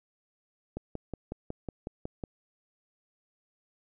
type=click train; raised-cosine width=2 ms; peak=-22 dBFS; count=9; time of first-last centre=0.77-2.238 s; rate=5.45 Hz; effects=none

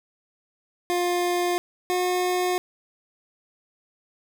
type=tone pair in turn; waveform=25% pulse; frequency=353.2 / 361.5 Hz; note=F4 / F#4; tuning=+20 / -40 cents; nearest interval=unison; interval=40 cents; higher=second; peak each=-18 dBFS; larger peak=neither; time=0.9-1.58 / 1.9-2.58 s; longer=neither; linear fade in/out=0 ms; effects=10-bit

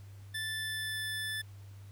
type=tone with pitch glide; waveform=25% pulse; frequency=1760 to 1749.9 Hz; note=A6 to A6; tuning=0 to -10 cents; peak=-31 dBFS; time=0.34-1.42 s; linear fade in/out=10 ms; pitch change=-10 cents; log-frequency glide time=0.47-1.01 s; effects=added 99 Hz sine -47 dBFS peak until 1.91 s + pink hiss -63 dBFS RMS until 1.91 s

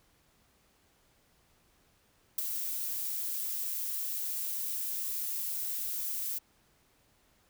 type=noise with ADSR envelope; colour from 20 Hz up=violet; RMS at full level=-28 dBFS; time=2.38-6.39 s; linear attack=6 ms; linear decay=12 ms; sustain=-7 dB; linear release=14 ms; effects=pink hiss -68 dBFS RMS until 7.49 s

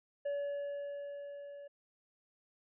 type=tone with level ramp; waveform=triangle; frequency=570 Hz; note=C#5; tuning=48 cents sharp; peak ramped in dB=-31 to -45 dBFS; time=0.25-1.68 s; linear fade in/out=10 ms; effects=resampled to 8000 Hz

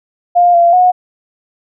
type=tone with pitch steps; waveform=sine; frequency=704 / 687 / 727 Hz; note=F5 / F5 / F#5; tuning=+14 / -29 / -31 cents; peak=-5 dBFS; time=0.35-0.92 s; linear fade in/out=20 ms; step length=190 ms; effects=none

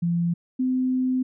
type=tone pair in turn; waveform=sine; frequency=171.1 / 256.4 Hz; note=F3 / C4; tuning=-35 / -35 cents; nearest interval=perfect fifth; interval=700 cents; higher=second; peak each=-20 dBFS; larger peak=neither; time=0.02-0.34 / 0.59-1.23 s; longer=second; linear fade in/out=10 ms; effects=none

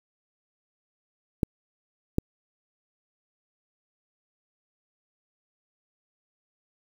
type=clicks; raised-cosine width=3 ms; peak=-9 dBFS; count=2; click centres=1.432 / 2.184 s; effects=7-bit

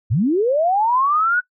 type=linear sweep; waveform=sine; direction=up; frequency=86.3 to 1496 Hz; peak=-14 dBFS; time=0.1-1.41 s; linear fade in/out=20 ms; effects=noise-tail reverb RT60 0.1 s tail -21 dB re dry

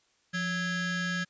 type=ring-modulated tone; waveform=45% pulse; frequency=740 Hz; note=F#5; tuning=in tune; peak=-26 dBFS; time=0.33-1.25 s; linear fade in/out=20 ms; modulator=916 Hz; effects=white hiss -69 dBFS RMS until 1.29 s + resampled to 16000 Hz

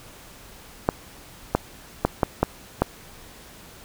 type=clicks; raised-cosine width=1 ms; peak=-3 dBFS; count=6; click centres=0.889 / 1.55 / 2.05 / 2.232 / 2.43 / 2.82 s; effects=pink hiss -46 dBFS RMS until 3.84 s

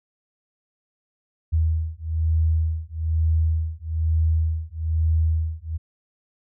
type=beating tone pair; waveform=sine; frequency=79.7 / 80.8 Hz; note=D#2 / E2; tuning=+42 / -34 cents; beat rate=1.1 Hz; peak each=-22 dBFS; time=1.52-5.78 s; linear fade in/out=20 ms; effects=none

